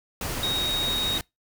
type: tone in noise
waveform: sine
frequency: 3763 Hz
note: A#7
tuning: 16 cents sharp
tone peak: -24 dBFS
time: 0.43-1.18 s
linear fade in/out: 2 ms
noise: pink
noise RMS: -31 dBFS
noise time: 0.21-1.21 s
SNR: +4 dB
effects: noise-tail reverb RT60 0.2 s tail -25 dB re dry

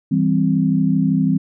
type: chord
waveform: sine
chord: C major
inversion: first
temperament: just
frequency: 163.52 / 196.22 / 261.6 Hz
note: E3 / G3 / C4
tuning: -14 / +2 / 0 cents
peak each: -18 dBFS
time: 0.11-1.38 s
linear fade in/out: 10 ms
effects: none

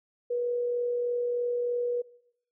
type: tone with amplitude modulation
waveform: sine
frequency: 484.3 Hz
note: B4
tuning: 34 cents flat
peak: -25 dBFS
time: 0.3-2.02 s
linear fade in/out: 10 ms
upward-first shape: sine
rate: 43.2 Hz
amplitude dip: 25%
effects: noise-tail reverb RT60 0.7 s tail -20 dB re dry

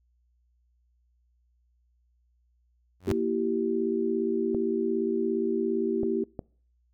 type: tone with exponential growth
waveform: sawtooth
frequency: 92.5 Hz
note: F#2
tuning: in tune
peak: -20 dBFS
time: 3-3.12 s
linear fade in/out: 0 ms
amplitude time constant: 26 ms
type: chord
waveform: sine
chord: E diminished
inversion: second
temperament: equal with one note detuned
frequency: 233.1 / 329.6 / 387 Hz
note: Bb3 / E4 / G4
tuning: 0 / 0 / -22 cents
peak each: -30 / -30 / -27 dBFS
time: 3.07-6.24 s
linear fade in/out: 5 ms
type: clicks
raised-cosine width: 2 ms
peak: -20 dBFS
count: 3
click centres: 4.547 / 6.033 / 6.392 s
effects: noise-tail reverb RT60 0.5 s tail -25 dB re dry + added 60 Hz sine -65 dBFS peak until 6.93 s

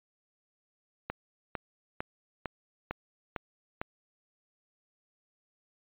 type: click train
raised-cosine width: 0.5 ms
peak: -18 dBFS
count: 7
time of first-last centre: 1.1-3.815 s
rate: 2.21 Hz
effects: resampled to 8000 Hz

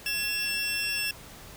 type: tone pair together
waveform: 25% pulse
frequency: 1679 / 2701 Hz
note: G#6 / E7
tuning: +18 / +42 cents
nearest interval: minor sixth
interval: 824 cents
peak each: -32 / -24 dBFS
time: 0.06-1.11 s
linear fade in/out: 2 ms
effects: pink hiss -47 dBFS RMS until 1.56 s

